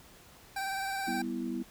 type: tone with vibrato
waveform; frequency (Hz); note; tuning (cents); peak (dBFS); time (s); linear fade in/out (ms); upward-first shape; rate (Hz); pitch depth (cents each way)
25% pulse; 780; G5; -9; -29; 0.56-1.22; 5; sine; 19; 28
type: chord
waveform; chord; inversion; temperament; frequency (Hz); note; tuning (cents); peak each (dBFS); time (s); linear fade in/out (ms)
sine; E minor; first; equal; 196 / 246.9 / 329.6; G3 / B3 / E4; 0 / 0 / 0; -39 / -35 / -37; 1.07-1.63; 10
effects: pink hiss -56 dBFS RMS until 1.7 s